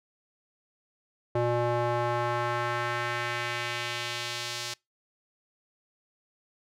square tone with band-pass filter sweep, 120 Hz, B2, 49 cents flat, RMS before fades -30 dBFS, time 1.35-4.74 s, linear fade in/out 5 ms, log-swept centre 560 to 4900 Hz, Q 1.2, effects noise-tail reverb RT60 0.2 s tail -25 dB re dry

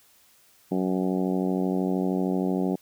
harmonic tone, 93 Hz, F#2, 9 cents sharp, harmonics 2 / 3 / 4 / 5 / 6 / 7 / 8 / 9, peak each -26 / -28 / -30 / -35 / -38 / -38 / -38 / -43 dBFS, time 0.71-2.76 s, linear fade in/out 10 ms, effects white hiss -59 dBFS RMS until 2.81 s

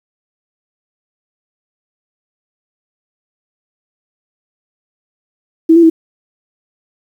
sine tone with pitch steps, 325.3 / 337.4 / 324.9 Hz, E4 / E4 / E4, -23 / +40 / -25 cents, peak -3 dBFS, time 5.69-5.9 s, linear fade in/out 10 ms, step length 70 ms, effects 7-bit

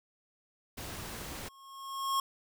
pink noise, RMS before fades -42 dBFS, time 0.77-1.49 s, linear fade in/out 10 ms
square tone with exponential growth, 1086 Hz, C#6, 36 cents flat, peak -27 dBFS, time 1.28-2.2 s, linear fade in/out 2 ms, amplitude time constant 200 ms
effects none

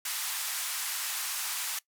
white band-pass noise, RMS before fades -34 dBFS, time 0.05-1.79 s, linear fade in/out 5 ms, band 870 to 14000 Hz, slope 24 dB/octave, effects noise-tail reverb RT60 0.1 s tail -20 dB re dry

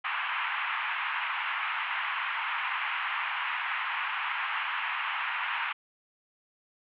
pink band-pass noise, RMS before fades -32 dBFS, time 0.04-5.73 s, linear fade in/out 10 ms, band 900 to 2900 Hz, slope 48 dB/octave, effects none

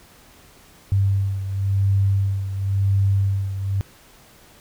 sine beating tone pair, 98 / 98.95 Hz, G2 / G2, 0 / +17 cents, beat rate 0.95 Hz, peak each -18 / -24 dBFS, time 0.92-3.81 s, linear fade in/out 0 ms, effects pink hiss -50 dBFS RMS until 4.6 s

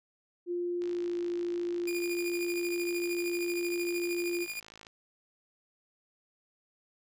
sine tone with pitch glide, 350.9 to 347.5 Hz, F4 to F4, +8 to -9 cents, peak -30 dBFS, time 0.46-4.47 s, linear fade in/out 50 ms, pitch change -17 cents, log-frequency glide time 0.82-1.18 s
click train, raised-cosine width 0.2 ms, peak -32 dBFS, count 220, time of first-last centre 0.82-4.868 s, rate 54.1 Hz
sawtooth tone with tremolo, 2428 Hz, D#7, 43 cents flat, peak -30 dBFS, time 1.87-4.6 s, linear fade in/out 5 ms, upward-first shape triangle, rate 13 Hz, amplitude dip 75%
effects none

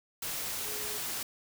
sine tone in noise, 421.2 Hz, G#4, 24 cents sharp, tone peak -45 dBFS, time 0.65-0.98 s, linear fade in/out 5 ms, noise white, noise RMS -36 dBFS, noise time 0.22-1.23 s, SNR -12 dB, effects none

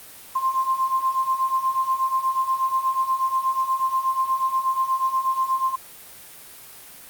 sine beating tone pair, 1046.5 / 1054.8 Hz, C6 / C6, 0 / +14 cents, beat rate 8.3 Hz, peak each -25 / -21 dBFS, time 0.35-5.76 s, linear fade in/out 10 ms, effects white hiss -43 dBFS RMS until 7.09 s + Opus 32 kbps

